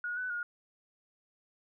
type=tone with pitch steps; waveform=sine; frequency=1447 / 1499 / 1432 Hz; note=F#6 / F#6 / F6; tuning=-39 / +22 / +43 cents; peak=-33 dBFS; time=0.04-0.43 s; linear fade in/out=2 ms; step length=130 ms; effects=none